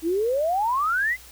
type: exponential sweep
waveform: sine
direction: up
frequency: 311.1 to 2093 Hz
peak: -20 dBFS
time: 0.02-1.17 s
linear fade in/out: 50 ms
effects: added 60 Hz sine -50 dBFS peak until 1.31 s + white hiss -47 dBFS RMS until 1.31 s